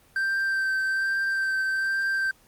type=tone with vibrato; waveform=triangle; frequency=1564 Hz; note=G6; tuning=4 cents flat; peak=-21 dBFS; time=0.16-2.31 s; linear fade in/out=2 ms; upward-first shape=sine; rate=1.2 Hz; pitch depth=15 cents each way; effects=pink hiss -58 dBFS RMS until 2.47 s + Opus 24 kbps